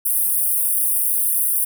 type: high-pass noise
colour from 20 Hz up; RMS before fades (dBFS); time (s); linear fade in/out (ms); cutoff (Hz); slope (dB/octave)
pink; -19; 0.05-1.65; 10; 9200; 96
effects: none